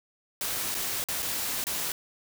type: noise with dropouts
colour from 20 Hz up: white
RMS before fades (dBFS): -31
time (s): 0.41-1.92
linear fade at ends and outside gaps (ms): 1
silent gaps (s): 0.744-0.749 / 1.04-1.086 / 1.223-1.227 / 1.64-1.668
effects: none